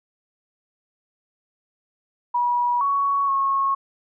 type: tone with pitch steps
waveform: sine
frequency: 968 / 1117 / 1094 Hz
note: B5 / C#6 / C#6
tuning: -35 / +13 / -23 cents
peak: -18 dBFS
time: 2.34-3.75 s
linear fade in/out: 10 ms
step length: 470 ms
effects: none